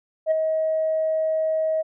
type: tone with ADSR envelope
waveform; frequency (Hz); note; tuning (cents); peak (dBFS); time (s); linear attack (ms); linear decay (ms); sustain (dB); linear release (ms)
sine; 634; D#5; +32; -13; 0.26-1.83; 52; 14; -6; 24
effects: tanh soft clip ceiling -14 dBFS